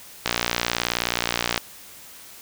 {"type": "click train", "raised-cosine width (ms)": 0.2, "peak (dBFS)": -3, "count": 79, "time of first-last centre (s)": [0.26, 1.578], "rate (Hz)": 59.2, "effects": ["white hiss -44 dBFS RMS until 2.41 s"]}